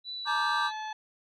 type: tone with vibrato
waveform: sine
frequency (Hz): 3951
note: B7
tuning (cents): 0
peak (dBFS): -35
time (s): 0.04-0.73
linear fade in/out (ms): 50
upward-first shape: triangle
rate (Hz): 2.9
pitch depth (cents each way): 11
type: chord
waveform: triangle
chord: G minor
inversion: first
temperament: just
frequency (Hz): 940.8 / 1176 / 1568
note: Bb5 / D6 / G6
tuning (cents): +16 / +2 / 0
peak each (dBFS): -30 / -28 / -29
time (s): 0.25-0.71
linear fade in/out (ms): 50
type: harmonic tone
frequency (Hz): 864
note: A5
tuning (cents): -32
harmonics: 1 / 2 / 3 / 4 / 5 / 7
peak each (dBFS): -35 / -42 / -50 / -47 / -52 / -56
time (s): 0.27-0.93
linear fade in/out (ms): 5
effects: none